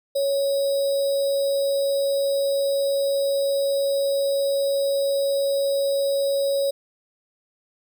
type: tone with sample-and-hold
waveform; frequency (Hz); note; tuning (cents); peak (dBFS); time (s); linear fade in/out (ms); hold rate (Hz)
sine; 554.4; C#5; 0; -19; 0.15-6.71; 10; 4410
effects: none